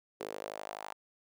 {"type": "tone with high-pass filter sweep", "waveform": "sawtooth", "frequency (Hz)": 51.91, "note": "G#1", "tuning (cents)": 0, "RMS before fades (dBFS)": -43, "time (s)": [0.2, 0.93], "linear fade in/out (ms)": 5, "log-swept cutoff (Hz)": [420, 860], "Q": 3, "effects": []}